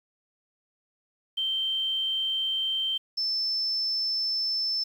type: tone pair in turn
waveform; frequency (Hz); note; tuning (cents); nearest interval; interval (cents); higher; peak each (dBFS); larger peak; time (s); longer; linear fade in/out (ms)
sine; 3129 / 5287; G7 / E8; -4 / +4; major sixth; 908; second; -25; neither; 1.37-2.98 / 3.17-4.84; second; 10
effects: 9-bit